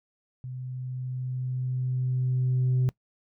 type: tone with level ramp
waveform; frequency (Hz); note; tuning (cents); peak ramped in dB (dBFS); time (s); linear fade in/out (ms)
sine; 127.6; C3; -43; -34 to -18; 0.44-2.89; 0
effects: noise-tail reverb RT60 0.1 s tail -23 dB re dry + tanh soft clip ceiling -19 dBFS